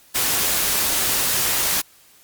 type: noise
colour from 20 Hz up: white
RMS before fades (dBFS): -20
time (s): 0.14-1.82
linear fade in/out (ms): 20
effects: white hiss -52 dBFS RMS until 2.23 s + Opus 48 kbps